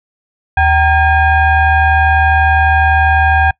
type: tone with frequency modulation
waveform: sine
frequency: 771 Hz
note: G5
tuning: 29 cents flat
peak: -7 dBFS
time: 0.57-3.51 s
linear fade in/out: 5 ms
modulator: 848 Hz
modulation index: 1.3
effects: noise-tail reverb RT60 0.1 s tail -24 dB re dry